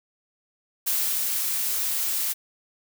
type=noise with ADSR envelope; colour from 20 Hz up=blue; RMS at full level=-24 dBFS; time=0.86-2.34 s; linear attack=15 ms; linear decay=340 ms; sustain=-2 dB; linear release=25 ms; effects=none